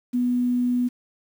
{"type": "tone with quantisation", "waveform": "sine", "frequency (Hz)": 246.2, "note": "B3", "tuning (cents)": -5, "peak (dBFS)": -19, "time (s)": [0.13, 0.89], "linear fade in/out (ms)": 20, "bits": 8, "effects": []}